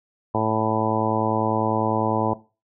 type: harmonic tone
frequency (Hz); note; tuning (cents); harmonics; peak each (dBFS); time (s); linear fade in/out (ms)
110; A2; 0; 1 / 2 / 3 / 4 / 5 / 6 / 7 / 8 / 9; -28 / -28 / -28 / -28 / -28 / -28 / -28 / -28 / -28; 0.34-2.34; 10
effects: noise-tail reverb RT60 0.3 s tail -17 dB re dry